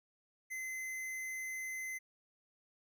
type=tone; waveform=square; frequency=2052 Hz; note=C7; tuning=34 cents flat; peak=-40 dBFS; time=0.5-1.99 s; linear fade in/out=20 ms; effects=none